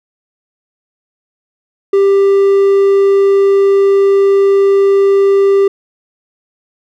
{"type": "tone", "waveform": "triangle", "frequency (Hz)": 394.8, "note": "G4", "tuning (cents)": 12, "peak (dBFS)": -4, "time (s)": [1.93, 5.68], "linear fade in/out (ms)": 5, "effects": []}